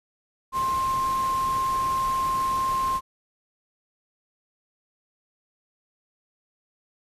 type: tone in noise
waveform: sine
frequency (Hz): 1057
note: C6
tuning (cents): +17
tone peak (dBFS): -22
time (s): 0.52-3.01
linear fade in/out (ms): 50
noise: pink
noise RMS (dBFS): -37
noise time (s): 0.52-3.01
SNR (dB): +12
effects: resampled to 32000 Hz